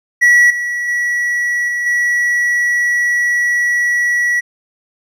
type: tone with level steps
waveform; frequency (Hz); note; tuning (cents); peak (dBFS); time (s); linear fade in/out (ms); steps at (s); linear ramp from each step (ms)
triangle; 1936; B6; -35; -4 / -15 / -12 / -14 / -10; 0.21-4.41; 20; 0.5 / 0.88 / 1.68 / 1.86; 5
effects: none